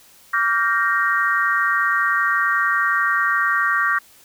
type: chord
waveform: sine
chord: G minor seventh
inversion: second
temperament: equal with one note detuned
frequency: 1151.8 / 1396.9 / 1568 / 1864.7 Hz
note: D6 / F6 / G6 / Bb6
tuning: -34 / 0 / 0 / 0 cents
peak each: -21 / -23 / -22 / -21 dBFS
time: 0.33-3.99 s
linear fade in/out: 10 ms
effects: white hiss -50 dBFS RMS until 4.24 s